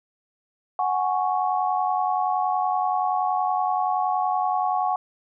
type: chord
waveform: sine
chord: F# suspended second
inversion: none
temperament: equal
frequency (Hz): 740 / 830.6 / 1108.7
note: F#5 / G#5 / C#6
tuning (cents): 0 / 0 / 0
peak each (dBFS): -23 / -26 / -27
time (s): 0.79-4.96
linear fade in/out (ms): 2
effects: none